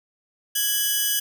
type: tone pair together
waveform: 5% pulse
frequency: 1661.2 / 2994 Hz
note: G#6 / F#7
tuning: 0 / +20 cents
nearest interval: minor seventh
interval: 1020 cents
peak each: -14 dBFS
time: 0.55-1.2 s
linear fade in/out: 10 ms
effects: none